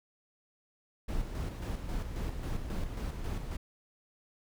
brown noise with tremolo, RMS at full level -34 dBFS, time 1.08-3.57 s, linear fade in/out 10 ms, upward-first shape square, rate 3.7 Hz, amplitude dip 45%, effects none

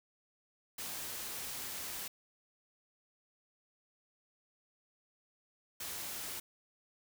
white noise bursts at uneven times, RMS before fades -42 dBFS, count 2, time 0.78-2.08 / 5.8-6.4 s, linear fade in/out 5 ms, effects none

